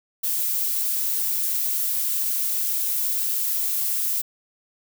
violet noise, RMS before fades -24 dBFS, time 0.23-4.22 s, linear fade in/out 10 ms, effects none

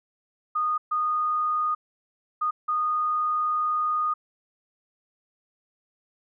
sine tone bursts at uneven times, 1232 Hz, D#6, 17 cents flat, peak -22 dBFS, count 4, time 0.55-0.78 / 0.91-1.75 / 2.41-2.51 / 2.68-4.14 s, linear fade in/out 10 ms, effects none

